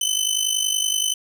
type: tone with amplitude modulation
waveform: 20% pulse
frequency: 3037 Hz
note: F#7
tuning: 44 cents sharp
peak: -11 dBFS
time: 0.01-1.14 s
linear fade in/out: 5 ms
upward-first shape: sine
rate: 50.6 Hz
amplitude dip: 75%
effects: none